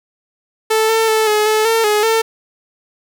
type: tone with pitch steps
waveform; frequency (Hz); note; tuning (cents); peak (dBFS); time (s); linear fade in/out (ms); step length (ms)
sawtooth; 439.5 / 447.5 / 438.3 / 424.1 / 432.6 / 452.4 / 420.6 / 448.9; A4 / A4 / A4 / G#4 / A4 / A4 / G#4 / A4; -2 / +29 / -7 / +36 / -29 / +48 / +22 / +35; -8; 0.7-2.22; 10; 190
effects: 8-bit